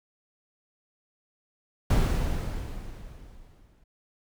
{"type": "noise with exponential decay", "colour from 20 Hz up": "brown", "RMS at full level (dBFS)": -19, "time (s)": [1.9, 3.84], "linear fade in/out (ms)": 5, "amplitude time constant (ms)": 420, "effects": []}